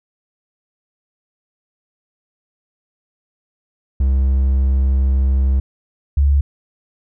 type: tone pair in turn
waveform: triangle / sine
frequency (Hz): 66.5 / 70.49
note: C2 / C#2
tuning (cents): +29 / +30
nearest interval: minor second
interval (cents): 101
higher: second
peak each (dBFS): -10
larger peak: neither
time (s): 4-5.6 / 6.17-6.41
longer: first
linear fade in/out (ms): 5
effects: none